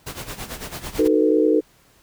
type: noise with tremolo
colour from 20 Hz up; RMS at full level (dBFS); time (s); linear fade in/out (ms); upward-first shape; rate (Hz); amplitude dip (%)
pink; -30; 0.06-1.08; 10; sine; 9; 75
type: chord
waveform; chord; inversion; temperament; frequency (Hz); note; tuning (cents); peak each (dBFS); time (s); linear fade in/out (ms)
sine; B dominant seventh; first; just; 308.7 / 370.4 / 444.5 / 493.9; D#4 / F#4 / A4 / B4; -14 / +2 / +18 / 0; -18 / -23 / -18 / -22; 0.98-1.61; 20
effects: pink hiss -56 dBFS RMS until 2.02 s